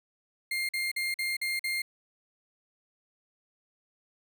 35% pulse tone bursts, 2114 Hz, C7, 17 cents sharp, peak -27 dBFS, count 6, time 0.51-1.82 s, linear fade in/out 5 ms, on 180 ms, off 46 ms, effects none

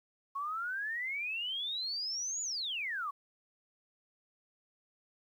sine exponential two-way sweep, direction up then down, 1087 to 7000 to 1087 Hz, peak -34 dBFS, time 0.35-3.11 s, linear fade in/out 10 ms, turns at 2.42 s, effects 11-bit

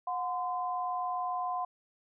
sine tone pair together, 725.7 / 1027 Hz, F#5 / C6, -34 / -33 cents, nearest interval tritone, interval 601 cents, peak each -33 / -34 dBFS, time 0.07-1.65 s, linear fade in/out 5 ms, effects none

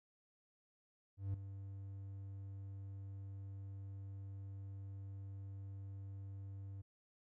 triangle tone with ADSR envelope, 98 Hz, G2, in tune, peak -33 dBFS, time 1.17-6.82 s, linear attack 170 ms, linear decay 4 ms, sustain -11 dB, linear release 12 ms, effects none

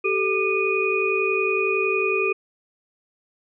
sine tone cluster, 385.6 / 436.5 / 1199 / 2472 Hz, G4 / A4 / D6 / D#7, -28 / -14 / +36 / -12 cents, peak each -23 / -26 / -30 / -23 dBFS, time 0.04-2.33 s, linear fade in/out 10 ms, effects none

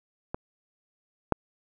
clicks, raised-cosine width 1 ms, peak -17 / -7 dBFS, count 2, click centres 0.345 / 1.323 s, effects none

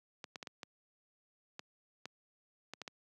clicks, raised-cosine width 0.2 ms, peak -26 dBFS, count 10, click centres 0.242 / 0.358 / 0.428 / 0.472 / 0.632 / 1.594 / 2.056 / 2.736 / 2.817 / 2.878 s, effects high-pass 150 Hz 12 dB/octave

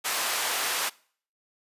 pink high-pass noise, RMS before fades -28 dBFS, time 0.04-0.9 s, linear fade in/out 20 ms, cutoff 840 Hz, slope 12 dB/octave, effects noise-tail reverb RT60 0.5 s tail -23 dB re dry + resampled to 32000 Hz

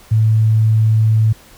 sine tone, 110 Hz, A2, in tune, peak -9 dBFS, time 0.11-1.33 s, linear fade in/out 10 ms, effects pink hiss -44 dBFS RMS until 1.57 s

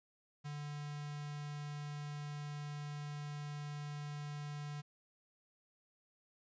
square tone with notch filter, 146.83 Hz, D3, in tune, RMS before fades -44 dBFS, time 0.44-4.82 s, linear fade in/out 20 ms, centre 390 Hz, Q 1.1, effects resampled to 16000 Hz + 13-bit

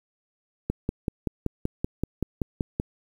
click train, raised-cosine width 3 ms, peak -12 dBFS, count 12, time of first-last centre 0.7-2.799 s, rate 5.24 Hz, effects 8-bit

